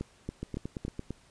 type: two click trains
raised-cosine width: 3 ms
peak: -21 / -22 dBFS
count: 4 / 7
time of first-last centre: 0.01-0.85 / 0.43-1.106 s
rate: 3.57 / 8.87 Hz
effects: pink hiss -61 dBFS RMS until 1.3 s + resampled to 22050 Hz